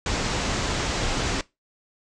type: low-pass noise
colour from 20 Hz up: pink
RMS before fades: -26 dBFS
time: 0.06-1.41 s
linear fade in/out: 2 ms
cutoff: 7600 Hz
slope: 48 dB/octave
effects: noise-tail reverb RT60 0.2 s tail -20 dB re dry